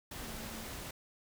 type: tone in noise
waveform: sine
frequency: 223.1 Hz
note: A3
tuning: 24 cents sharp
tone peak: -49 dBFS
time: 0.23-0.67 s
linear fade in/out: 5 ms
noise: pink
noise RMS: -44 dBFS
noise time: 0.11-0.91 s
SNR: -8 dB
effects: none